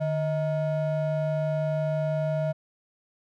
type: ring-modulated tone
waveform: triangle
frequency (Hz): 392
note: G4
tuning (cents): 0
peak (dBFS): -19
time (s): 0-2.53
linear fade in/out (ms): 20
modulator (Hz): 241
effects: none